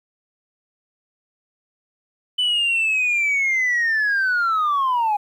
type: linear sweep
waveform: sine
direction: down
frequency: 3006 to 810 Hz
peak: -15 dBFS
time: 2.38-5.17 s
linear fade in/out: 10 ms
effects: tanh soft clip ceiling -15 dBFS + 9-bit